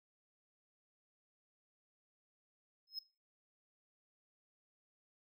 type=tone with exponential growth; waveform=triangle; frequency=5150 Hz; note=E8; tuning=41 cents flat; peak=-35 dBFS; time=2.87-2.99 s; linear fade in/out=5 ms; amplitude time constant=24 ms; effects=noise-tail reverb RT60 0.3 s tail -19 dB re dry